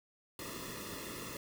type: noise with comb filter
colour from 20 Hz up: pink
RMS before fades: -44 dBFS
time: 0.39-1.37 s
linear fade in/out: 2 ms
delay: 1.3 ms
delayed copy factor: -0.85
effects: none